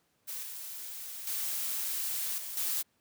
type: noise with level steps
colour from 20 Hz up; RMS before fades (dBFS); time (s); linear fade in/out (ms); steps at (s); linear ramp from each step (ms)
blue; -39 / -42 / -34 / -40 / -32; 0.27-2.83; 20; 0.43 / 1.27 / 2.38 / 2.57; 2
effects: pink hiss -73 dBFS RMS until 3 s + high-pass 100 Hz 12 dB/octave